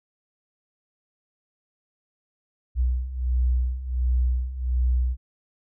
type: beating tone pair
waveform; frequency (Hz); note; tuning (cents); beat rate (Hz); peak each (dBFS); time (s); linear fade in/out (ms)
sine; 61.3 / 62.7; B1 / B1; -12 / +27; 1.4; -26 / -22; 2.75-5.17; 50
effects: none